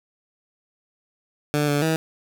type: tone with pitch steps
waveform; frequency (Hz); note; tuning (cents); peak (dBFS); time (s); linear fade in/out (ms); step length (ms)
15% pulse; 147.9 / 144.9 / 160.2; D3 / D3 / E3; +13 / -23 / -49; -13; 1.54-1.96; 0; 140
effects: none